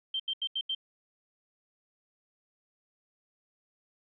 sine tone bursts, 3139 Hz, G7, 2 cents sharp, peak -29 dBFS, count 5, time 0.14-0.749 s, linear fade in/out 5 ms, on 57 ms, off 81 ms, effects none

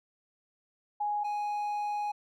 sine / triangle tone pair in turn, 830.6 / 830.6 Hz, G#5 / G#5, 0 / 0 cents, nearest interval unison, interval 0 cents, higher neither, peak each -28 dBFS, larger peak neither, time 1-1.24 / 1.24-2.12 s, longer second, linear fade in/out 10 ms, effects none

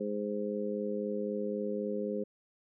harmonic tone, 103.83 Hz, G#2, in tune, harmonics 2 / 3 / 4 / 5, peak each -36 / -42 / -36 / -37 dBFS, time 0-2.24 s, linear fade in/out 10 ms, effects none

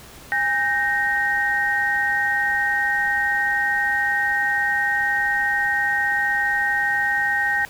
sine tone cluster, 816 / 1552 / 1865 Hz, G#5 / G6 / A#6, -31 / -18 / 0 cents, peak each -26 / -24 / -20 dBFS, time 0.32-7.65 s, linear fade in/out 0 ms, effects pink hiss -43 dBFS RMS until 7.69 s

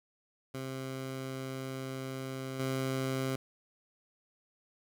15% pulse tone with level steps, 132.3 Hz, C3, 20 cents sharp, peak -31 / -25 dBFS, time 0.54-3.36 s, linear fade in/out 5 ms, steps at 2.59 s, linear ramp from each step 10 ms, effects none

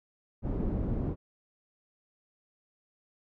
pink low-pass noise, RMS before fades -31 dBFS, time 0.42-1.16 s, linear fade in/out 50 ms, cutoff 360 Hz, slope 12 dB/octave, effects none

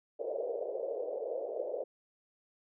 pink band-pass noise, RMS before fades -37 dBFS, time 0.19-1.84 s, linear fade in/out 10 ms, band 450 to 590 Hz, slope 48 dB/octave, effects none

